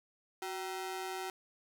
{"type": "ring-modulated tone", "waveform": "sawtooth", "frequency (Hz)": 570, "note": "C#5", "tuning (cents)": 48, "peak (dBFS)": -31, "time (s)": [0.42, 1.3], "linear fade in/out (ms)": 2, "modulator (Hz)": 199, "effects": []}